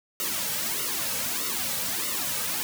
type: noise with flanger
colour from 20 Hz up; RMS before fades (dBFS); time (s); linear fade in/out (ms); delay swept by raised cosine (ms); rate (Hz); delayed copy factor
white; -29; 0.2-2.63; 0; 1.2 to 2.9; 1.6; -0.85
effects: none